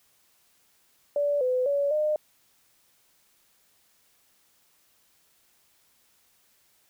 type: tone with pitch steps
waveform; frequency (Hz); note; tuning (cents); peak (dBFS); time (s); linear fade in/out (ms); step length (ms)
sine; 578 / 506 / 567 / 608; D5 / B4 / C#5 / D#5; -28 / +42 / +39 / -40; -22; 1.16-2.16; 2; 250
effects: white hiss -65 dBFS RMS until 6.89 s